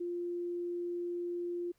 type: tone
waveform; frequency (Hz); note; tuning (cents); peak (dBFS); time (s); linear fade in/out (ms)
sine; 349.2; F4; 0; -34; 0-1.72; 10
effects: pink hiss -75 dBFS RMS until 1.78 s